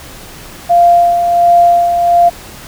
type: tone with tremolo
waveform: sine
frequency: 694 Hz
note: F5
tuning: 11 cents flat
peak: -3 dBFS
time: 0.69-2.3 s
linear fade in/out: 20 ms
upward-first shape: sine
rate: 1.4 Hz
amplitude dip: 50%
effects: pink hiss -32 dBFS RMS until 2.67 s